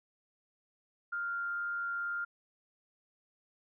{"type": "tone with frequency modulation", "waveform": "sine", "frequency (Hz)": 1396.9, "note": "F6", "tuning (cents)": 0, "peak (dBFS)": -33, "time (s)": [1.12, 2.25], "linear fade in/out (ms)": 10, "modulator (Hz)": 95.7, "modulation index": 0.33, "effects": []}